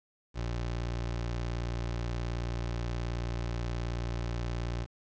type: tone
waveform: 25% pulse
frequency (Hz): 58.7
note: A#1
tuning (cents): +13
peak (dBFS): -28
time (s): 0.34-4.87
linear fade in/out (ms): 50
effects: resampled to 16000 Hz + 9-bit